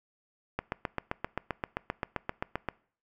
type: click train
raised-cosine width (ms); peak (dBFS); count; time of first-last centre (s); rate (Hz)
0.5; -15; 17; 0.59-2.687; 7.63
effects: noise-tail reverb RT60 0.5 s tail -23 dB re dry